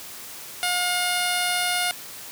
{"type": "tone with low-pass filter", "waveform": "10% pulse", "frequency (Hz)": 715, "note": "F5", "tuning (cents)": 41, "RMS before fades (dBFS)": -24, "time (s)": [0.63, 1.91], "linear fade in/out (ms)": 0, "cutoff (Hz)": 10000, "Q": 2.1, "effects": ["white hiss -39 dBFS RMS until 2.31 s", "high-pass 80 Hz 12 dB/octave"]}